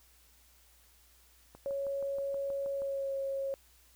click train, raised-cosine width 1 ms, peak -36 dBFS, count 9, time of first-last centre 1.55-2.82 s, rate 6.3 Hz
sine tone with pitch glide, 554.4 to 545.5 Hz, C#5 to C#5, 0 to -28 cents, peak -32 dBFS, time 1.66-3.54 s, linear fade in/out 0 ms, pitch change -28 cents, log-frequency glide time 2.73-3.14 s
effects added 60 Hz sine -65 dBFS peak until 3.95 s + white hiss -64 dBFS RMS until 3.95 s

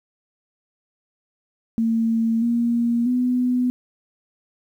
sine tone with pitch steps, 226.9 / 235.6 / 249.1 Hz, A#3 / A#3 / B3, -47 / +19 / +15 cents, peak -17 dBFS, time 1.78-3.7 s, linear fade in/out 0 ms, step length 640 ms, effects 9-bit

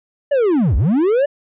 triangle linear two-way sweep, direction down then up, 592 to 51.1 to 592 Hz, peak -10 dBFS, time 0.31-1.26 s, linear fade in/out 10 ms, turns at 0.76 s, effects resampled to 8000 Hz

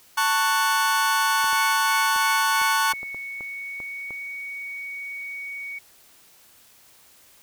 40% pulse chord, F# minor, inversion first, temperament just, 888 / 1110 / 1480 Hz, A5 / C#6 / F#6, +16 / +2 / 0 cents, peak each -23 dBFS, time 0.17-2.93 s, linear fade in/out 10 ms
sine tone with pitch glide, 2217 to 2239 Hz, C#7 to C#7, 0 to +17 cents, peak -31 dBFS, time 1.39-5.79 s, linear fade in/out 10 ms, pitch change +17 cents, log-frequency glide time 3.17-4.33 s
clicks, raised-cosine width 1 ms, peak -27 dBFS, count 10, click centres 1.443 / 1.531 / 2.162 / 2.616 / 2.935 / 3.031 / 3.146 / 3.408 / 3.802 / 4.107 s
effects white hiss -54 dBFS RMS until 7.42 s

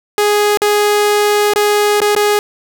sawtooth tone with dropouts, 415.3 Hz, G#4, in tune, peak -6 dBFS, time 0.18-2.39 s, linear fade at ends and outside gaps 1 ms, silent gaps 0.573-0.618 / 1.536-1.559 / 2.004-2.016 / 2.151-2.163 s, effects none

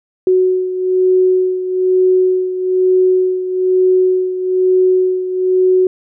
sine beating tone pair, 370 / 371.1 Hz, F#4 / F#4, 0 / +5 cents, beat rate 1.1 Hz, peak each -11 / -17 dBFS, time 0.27-5.87 s, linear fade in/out 2 ms, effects none

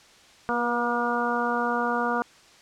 harmonic tone with a mistuned harmonic, 238.8 Hz, A#3, 42 cents sharp, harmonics 1 / 2 / 3 / 4 / 5 / 6, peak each -30 / -30 / -30 / -30 / -30 / -30 dBFS, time 0.49-2.22 s, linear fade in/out 0 ms, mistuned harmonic 2, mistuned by +17 cents, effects white hiss -53 dBFS RMS until 2.61 s + low-pass 6000 Hz 12 dB/octave

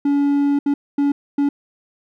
triangle tone bursts at uneven times, 284.2 Hz, C#4, 43 cents sharp, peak -12 dBFS, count 4, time 0.05-0.59 / 0.66-0.74 / 0.98-1.12 / 1.38-1.49 s, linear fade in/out 5 ms, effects none

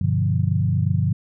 sine chord, G dominant seventh, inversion none, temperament equal, 98 / 123.47 / 146.83 / 174.61 Hz, G2 / B2 / D3 / F3, 0 / 0 / 0 / 0 cents, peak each -21 / -23 / -23 / -25 dBFS, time 0.01-1.13 s, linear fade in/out 5 ms, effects none

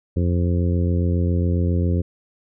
harmonic tone, 87.31 Hz, F2, in tune, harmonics 1 / 2 / 3 / 4 / 5 / 6, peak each -18 / -24 / -28 / -30 / -32 / -34 dBFS, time 0.16-2.02 s, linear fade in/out 10 ms, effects none

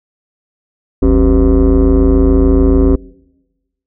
sine tone with frequency modulation, 157.5 Hz, D#3, 21 cents sharp, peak -3 dBFS, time 1.02-2.96 s, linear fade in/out 10 ms, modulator 114 Hz, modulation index 2.2, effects noise-tail reverb RT60 1.0 s tail -25 dB re dry + tanh soft clip ceiling -5 dBFS

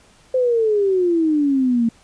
sine exponential sweep, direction down, 521 to 225.8 Hz, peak -14 dBFS, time 0.34-1.89 s, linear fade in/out 5 ms, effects pink hiss -52 dBFS RMS until 2.03 s + resampled to 22050 Hz

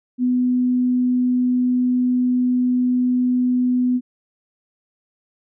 sine tone, 249.6 Hz, B3, 19 cents sharp, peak -15 dBFS, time 0.18-4.01 s, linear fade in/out 50 ms, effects none

